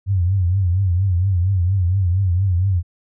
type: tone with vibrato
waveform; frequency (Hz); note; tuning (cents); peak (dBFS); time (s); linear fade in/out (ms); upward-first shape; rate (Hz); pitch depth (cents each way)
sine; 92.5; F#2; 0; -14; 0.06-2.83; 50; triangle; 4.3; 150
effects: none